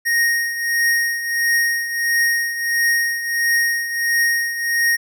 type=tone with tremolo; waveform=square; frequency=1864.7 Hz; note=A#6; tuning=in tune; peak=-14 dBFS; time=0.05-4.97 s; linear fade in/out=20 ms; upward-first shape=triangle; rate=1.5 Hz; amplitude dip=70%; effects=none